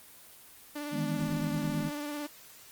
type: tone with vibrato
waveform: sawtooth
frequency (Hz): 293.7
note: D4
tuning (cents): 0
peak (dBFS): -31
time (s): 0.75-2.27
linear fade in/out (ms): 10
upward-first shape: sine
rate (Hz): 18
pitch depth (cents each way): 25
type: chord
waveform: sine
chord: E major seventh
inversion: third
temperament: equal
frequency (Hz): 155.56 / 164.81 / 207.7 / 246.9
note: D#3 / E3 / G#3 / B3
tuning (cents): 0 / 0 / 0 / 0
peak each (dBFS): -34 / -38 / -36 / -36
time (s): 0.91-1.91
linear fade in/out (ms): 50
effects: white hiss -53 dBFS RMS until 2.71 s + Opus 24 kbps